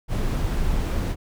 brown noise, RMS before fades -23 dBFS, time 0.08-1.16 s, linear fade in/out 50 ms, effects none

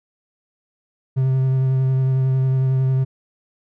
triangle tone with vibrato, 131.6 Hz, C3, 10 cents sharp, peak -13 dBFS, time 1.16-3.05 s, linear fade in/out 20 ms, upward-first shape sine, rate 11 Hz, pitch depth 15 cents each way, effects none

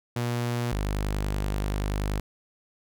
sawtooth tone pair in turn, 120 / 50.45 Hz, B2 / G#1, -49 / -49 cents, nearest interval octave + minor third, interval 1500 cents, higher first, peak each -22 dBFS, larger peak neither, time 0.16-0.72 / 0.72-2.2 s, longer second, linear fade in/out 5 ms, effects none

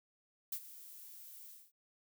violet noise with ADSR envelope, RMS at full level -37 dBFS, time 0.52-1.72 s, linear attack 6 ms, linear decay 63 ms, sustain -16 dB, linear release 230 ms, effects none

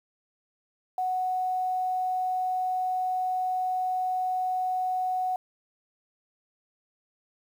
sine tone with quantisation, 740 Hz, F#5, in tune, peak -25 dBFS, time 0.98-5.36 s, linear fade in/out 2 ms, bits 9, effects none

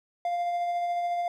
triangle tone with tremolo, 698.5 Hz, F5, in tune, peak -23 dBFS, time 0.25-1.28 s, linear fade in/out 2 ms, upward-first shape sine, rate 14 Hz, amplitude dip 25%, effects none

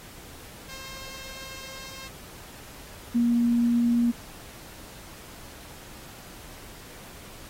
5% pulse / sine tone pair in turn, 532 / 237 Hz, C5 / A#3, +29 / +29 cents, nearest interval octave + major second, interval 1400 cents, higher first, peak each -29 / -19 dBFS, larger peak second, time 0.68-2.09 / 3.14-4.12 s, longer first, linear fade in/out 20 ms, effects pink hiss -46 dBFS RMS until 7.49 s + AAC 48 kbps

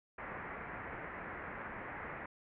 white low-pass noise, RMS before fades -45 dBFS, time 0.18-2.26 s, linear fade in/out 5 ms, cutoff 2100 Hz, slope 48 dB/octave, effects none

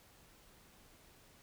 silence, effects pink hiss -63 dBFS RMS until 1.42 s

